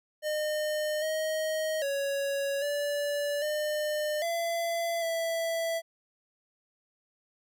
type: tone with pitch steps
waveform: square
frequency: 609 / 628 / 557 / 579 / 604 / 676 / 662 Hz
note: D#5 / D#5 / C#5 / D5 / D5 / E5 / E5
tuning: -37 / +16 / +8 / -25 / +48 / +43 / +7 cents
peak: -29 dBFS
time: 0.22-5.82 s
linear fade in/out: 50 ms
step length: 800 ms
effects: none